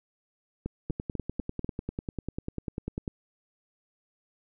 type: two click trains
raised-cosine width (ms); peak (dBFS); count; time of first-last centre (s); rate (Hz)
3; -19 / -19; 23 / 5; 0.9-3.078 / 0.66-1.645; 10.1 / 4.06
effects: none